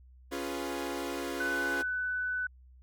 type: chord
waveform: sawtooth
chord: C# dominant seventh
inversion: none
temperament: equal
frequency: 277.2 / 349.2 / 415.3 / 493.9 Hz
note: C#4 / E#4 / G#4 / B4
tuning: 0 / 0 / 0 / 0 cents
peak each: -34 / -34 / -38 / -38 dBFS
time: 0.31-1.83 s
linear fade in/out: 20 ms
type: tone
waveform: sine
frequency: 1497 Hz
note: F#6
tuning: 20 cents sharp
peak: -30 dBFS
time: 1.4-2.47 s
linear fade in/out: 5 ms
effects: added 63 Hz sine -53 dBFS peak until 2.82 s